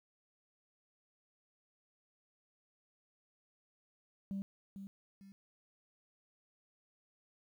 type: tone with echo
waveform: sine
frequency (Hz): 196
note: G3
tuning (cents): 0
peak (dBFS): -35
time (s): 4.31-4.42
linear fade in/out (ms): 0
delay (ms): 450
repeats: 2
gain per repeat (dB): -9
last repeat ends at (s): 5.32
effects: tanh soft clip ceiling -34 dBFS + 12-bit